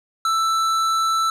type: tone with hard clipping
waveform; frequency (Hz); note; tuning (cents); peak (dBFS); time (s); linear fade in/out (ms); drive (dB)
sine; 1325; E6; +9; -19; 0.25-1.3; 2; 12
effects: none